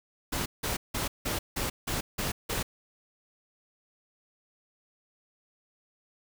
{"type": "noise bursts", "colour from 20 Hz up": "pink", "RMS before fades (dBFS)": -31, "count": 8, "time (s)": [0.32, 2.63], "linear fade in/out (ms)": 10, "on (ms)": 140, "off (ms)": 170, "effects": []}